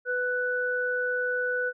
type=tone pair together; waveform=sine; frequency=496.8 / 1486 Hz; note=B4 / F#6; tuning=+10 / +7 cents; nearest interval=octave + perfect fifth; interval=1897 cents; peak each=-29 / -27 dBFS; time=0.05-1.73 s; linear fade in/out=50 ms; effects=none